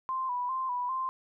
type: tone with vibrato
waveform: sine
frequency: 1014 Hz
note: B5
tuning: 45 cents sharp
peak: -29 dBFS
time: 0.09-1.09 s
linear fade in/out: 0 ms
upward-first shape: square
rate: 2.5 Hz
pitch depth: 52 cents each way
effects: none